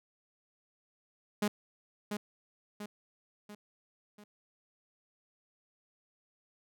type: tone with echo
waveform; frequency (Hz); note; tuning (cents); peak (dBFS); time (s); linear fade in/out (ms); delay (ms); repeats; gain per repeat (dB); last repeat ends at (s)
sawtooth; 207.7; G#3; 0; -24; 1.42-1.48; 5; 690; 4; -6; 4.24
effects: none